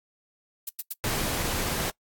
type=noise bursts; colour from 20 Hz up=violet; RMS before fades=-30 dBFS; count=3; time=0.67-0.928 s; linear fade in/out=5 ms; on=24 ms; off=93 ms
type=noise; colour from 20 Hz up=pink; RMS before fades=-29 dBFS; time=1.04-1.9 s; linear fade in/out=0 ms
effects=noise-tail reverb RT60 0.1 s tail -22 dB re dry + AAC 64 kbps